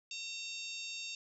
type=harmonic tone with a mistuned harmonic; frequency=920 Hz; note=A#5; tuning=23 cents flat; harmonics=3 / 4 / 5 / 6 / 7 / 8; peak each=-44 / -46 / -48 / -50 / -51 / -52 dBFS; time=0.11-1.15 s; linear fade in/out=2 ms; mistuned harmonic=3; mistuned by=-28 cents; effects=none